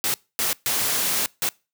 white noise bursts at uneven times, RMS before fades -23 dBFS, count 4, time 0.04-0.14 / 0.39-0.53 / 0.66-1.26 / 1.42-1.49 s, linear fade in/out 0 ms, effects noise-tail reverb RT60 0.3 s tail -25 dB re dry + high-pass 100 Hz 12 dB/octave

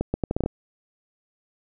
accelerating click train, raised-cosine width 2 ms, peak -10 dBFS, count 8, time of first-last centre 0.01-0.461 s, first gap 130 ms, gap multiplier 0.75, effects none

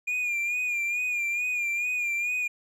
triangle tone with vibrato, 2423 Hz, D#7, 47 cents flat, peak -24 dBFS, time 0.07-2.48 s, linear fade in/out 10 ms, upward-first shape sine, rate 2.3 Hz, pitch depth 51 cents each way, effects none

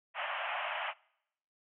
pink band-pass noise, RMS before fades -37 dBFS, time 0.14-0.94 s, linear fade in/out 50 ms, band 590 to 3100 Hz, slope 96 dB/octave, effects noise-tail reverb RT60 0.8 s tail -25 dB re dry

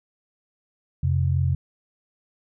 sine tone pair together, 88.2 / 132.44 Hz, F2 / C3, +18 / +21 cents, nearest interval perfect fifth, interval 703 cents, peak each -21 / -22 dBFS, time 1.03-1.55 s, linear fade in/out 5 ms, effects none

